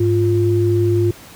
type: tone pair together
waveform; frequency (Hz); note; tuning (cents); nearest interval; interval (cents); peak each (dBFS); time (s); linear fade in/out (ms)
sine; 103.82 / 349.2; G#2 / F4; 0 / 0; octave + major sixth; 2100; -15; 0-1.11; 5
effects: pink hiss -40 dBFS RMS until 1.35 s + high-pass 60 Hz 12 dB/octave